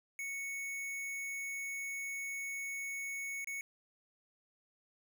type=tone with dropouts; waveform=square; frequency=2216 Hz; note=C#7; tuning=1 cent flat; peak=-39 dBFS; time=0.19-3.61 s; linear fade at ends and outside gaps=1 ms; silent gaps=3.445-3.472 s; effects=none